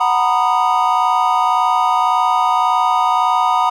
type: chord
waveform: triangle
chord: B major seventh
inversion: second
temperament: just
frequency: 740.8 / 926 / 987.8 / 1234.7 Hz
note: F#5 / A#5 / B5 / D#6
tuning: +2 / -12 / 0 / -14 cents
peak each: -16 dBFS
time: 0-3.7 s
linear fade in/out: 10 ms
effects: none